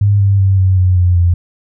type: tone with pitch steps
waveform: sine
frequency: 101.7 / 99.09 / 96.55 / 94.07 / 91.66 / 89.31 / 87.01 Hz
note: G#2 / G2 / G2 / F#2 / F#2 / F2 / F2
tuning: -36 / +19 / -26 / +29 / -16 / +39 / -6 cents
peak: -7 dBFS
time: 0.01-1.34 s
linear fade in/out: 5 ms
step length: 190 ms
effects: none